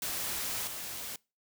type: noise with level steps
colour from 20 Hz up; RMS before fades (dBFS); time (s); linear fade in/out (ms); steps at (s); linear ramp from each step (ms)
white; -35 / -40; 0.02-1.16; 2; 0.67; 5
effects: noise-tail reverb RT60 0.3 s tail -25 dB re dry